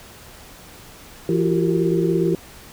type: tone cluster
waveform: sine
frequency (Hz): 167.9 / 339.4 / 369.4 / 386.6 / 458.2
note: E3 / F4 / F#4 / G4 / A#4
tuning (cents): +32 / -49 / -3 / -24 / -30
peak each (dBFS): -21 / -21 / -26 / -22 / -27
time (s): 1.29-2.35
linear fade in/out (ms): 2
effects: pink hiss -43 dBFS RMS until 2.72 s